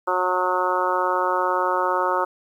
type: harmonic tone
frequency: 182.3 Hz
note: F#3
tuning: 25 cents flat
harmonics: 2 / 3 / 4 / 5 / 6 / 7 / 8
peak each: -28 / -26 / -31 / -24 / -27 / -25 / -32 dBFS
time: 0.07-2.25 s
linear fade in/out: 10 ms
effects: 9-bit